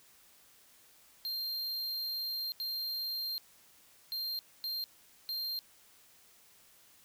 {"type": "tone bursts at uneven times", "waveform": "square", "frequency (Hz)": 4186, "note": "C8", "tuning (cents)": 0, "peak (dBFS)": -35, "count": 5, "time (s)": [[1.25, 2.52], [2.6, 3.38], [4.12, 4.39], [4.64, 4.84], [5.29, 5.59]], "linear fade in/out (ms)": 0, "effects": ["white hiss -62 dBFS RMS until 7.04 s"]}